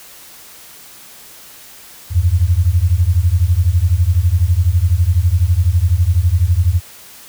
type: beating tone pair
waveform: sine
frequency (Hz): 81.8 / 93.8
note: E2 / F#2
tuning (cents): -13 / +24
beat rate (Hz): 12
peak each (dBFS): -13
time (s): 2.1-6.81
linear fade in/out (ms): 50
effects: white hiss -39 dBFS RMS until 7.28 s